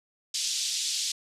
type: band-pass noise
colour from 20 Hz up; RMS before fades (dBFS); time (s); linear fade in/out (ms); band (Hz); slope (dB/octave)
pink; -30; 0.34-1.12; 5; 3600 to 7700; 24
effects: resampled to 32000 Hz